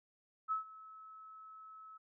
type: tone with ADSR envelope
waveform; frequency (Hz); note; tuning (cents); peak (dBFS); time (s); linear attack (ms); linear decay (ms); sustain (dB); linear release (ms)
sine; 1296; E6; -30; -31; 0.48-1.98; 36; 120; -20; 14
effects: none